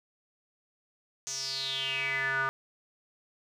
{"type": "tone with band-pass filter sweep", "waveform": "square", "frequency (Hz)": 134.5, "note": "C3", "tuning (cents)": 48, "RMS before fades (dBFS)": -32, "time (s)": [1.27, 2.49], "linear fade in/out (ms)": 0, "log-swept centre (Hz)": [6400, 1300], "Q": 7.3, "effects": []}